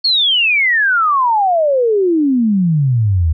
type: exponential sweep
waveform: sine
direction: down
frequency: 4421 to 75.8 Hz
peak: -10 dBFS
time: 0.04-3.33 s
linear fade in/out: 10 ms
effects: none